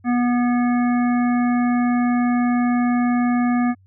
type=harmonic tone; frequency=243.5 Hz; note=B3; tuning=24 cents flat; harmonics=1 / 3 / 5 / 7 / 9; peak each=-16 / -26 / -30 / -33 / -35 dBFS; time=0.04-3.75 s; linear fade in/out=50 ms; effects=added 95 Hz sine -50 dBFS peak until 3.86 s